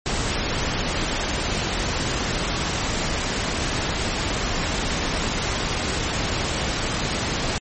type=noise; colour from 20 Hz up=pink; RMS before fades=-24 dBFS; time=0.06-7.58 s; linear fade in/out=0 ms; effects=MP3 32 kbps